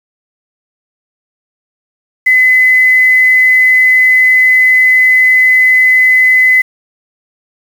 sine tone with quantisation, 2023 Hz, B6, 41 cents sharp, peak -4 dBFS, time 2.26-6.62 s, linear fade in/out 10 ms, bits 5, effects none

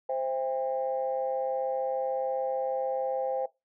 sine chord, C major, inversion none, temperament equal with one note detuned, 523.3 / 659.3 / 801.9 Hz, C5 / E5 / G5, 0 / 0 / +39 cents, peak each -29 / -35 / -33 dBFS, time 0.09-3.46 s, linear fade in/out 5 ms, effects noise-tail reverb RT60 0.2 s tail -20 dB re dry + tanh soft clip ceiling -18 dBFS

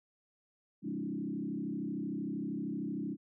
sine tone with frequency modulation, 246.9 Hz, B3, in tune, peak -34 dBFS, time 0.82-3.17 s, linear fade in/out 50 ms, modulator 33 Hz, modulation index 2.3, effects none

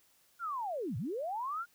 sine linear two-way sweep, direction down then up, 1446 to 96.1 to 1446 Hz, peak -34 dBFS, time 0.39-1.66 s, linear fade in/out 50 ms, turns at 0.97 s, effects white hiss -68 dBFS RMS until 1.74 s

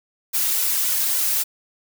blue noise with flanger, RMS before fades -21 dBFS, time 0.33-1.44 s, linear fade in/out 20 ms, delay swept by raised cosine 2 to 3.2 ms, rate 3.6 Hz, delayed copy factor +0.85, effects none

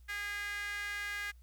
sawtooth tone with high-pass filter, 409.1 Hz, G#4, 26 cents flat, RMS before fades -39 dBFS, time 0.08-1.32 s, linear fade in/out 20 ms, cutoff 1800 Hz, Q 7.5, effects added 60 Hz sine -54 dBFS peak until 1.42 s + white hiss -74 dBFS RMS until 1.42 s

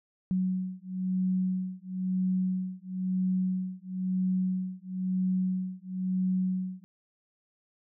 sine beating tone pair, 185 / 186 Hz, F#3 / F#3, 0 / +9 cents, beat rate 1 Hz, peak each -30 / -30 dBFS, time 0.31-6.84 s, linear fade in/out 0 ms, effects none

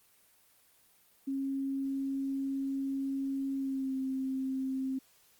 sine tone with pitch glide, 271.8 to 264.4 Hz, C#4 to C4, -34 to +18 cents, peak -31 dBFS, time 1.27-4.99 s, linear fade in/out 10 ms, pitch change -48 cents, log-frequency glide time 3.55-3.96 s, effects white hiss -65 dBFS RMS until 5.39 s + Opus 24 kbps

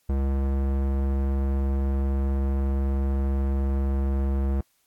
square tone with low-pass filter, 68 Hz, C#2, 33 cents flat, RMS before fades -24 dBFS, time 0.09-4.61 s, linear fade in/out 5 ms, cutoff 820 Hz, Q 0.5, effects white hiss -68 dBFS RMS until 4.86 s + AAC 64 kbps

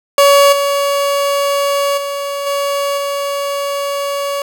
30% pulse tone with level steps, 564 Hz, C#5, 30 cents sharp, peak -3 / -10 / -16 / -12 / -14 dBFS, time 0.18-4.42 s, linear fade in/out 2 ms, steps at 0.52 / 1.97 / 2.46 / 2.97 s, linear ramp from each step 10 ms, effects none

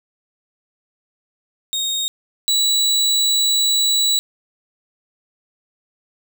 30% pulse tone pair in turn, 3719 / 3930 Hz, A#7 / B7, -5 / -9 cents, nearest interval minor second, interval 96 cents, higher second, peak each -17 / -12 dBFS, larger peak second, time 1.73-2.08 / 2.48-4.19 s, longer second, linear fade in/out 0 ms, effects none

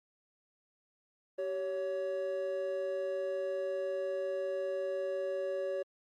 triangle tone pair together, 385.5 / 560 Hz, G4 / C#5, -29 / +18 cents, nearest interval tritone, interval 647 cents, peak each -36 / -32 dBFS, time 1.38-5.83 s, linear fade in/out 10 ms, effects Opus 32 kbps

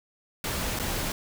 pink noise with dropouts, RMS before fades -30 dBFS, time 0.44-1.12 s, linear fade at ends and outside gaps 2 ms, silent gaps 0.79-0.797 s, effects none

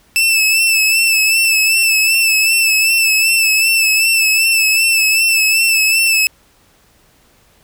sawtooth tone with vibrato, 2637 Hz, E7, in tune, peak -7 dBFS, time 0.16-6.27 s, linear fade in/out 0 ms, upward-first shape sine, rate 2.6 Hz, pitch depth 42 cents each way, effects pink hiss -52 dBFS RMS until 7.63 s

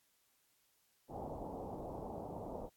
white low-pass noise, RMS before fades -45 dBFS, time 1.08-2.7 s, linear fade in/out 50 ms, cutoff 870 Hz, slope 48 dB/octave, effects white hiss -75 dBFS RMS until 2.76 s + AAC 64 kbps

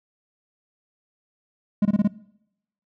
triangle tone bursts, 206.8 Hz, G#3, 7 cents flat, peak -13 dBFS, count 5, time 1.82-2.077 s, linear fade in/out 5 ms, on 33 ms, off 23 ms, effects noise-tail reverb RT60 0.8 s tail -22 dB re dry

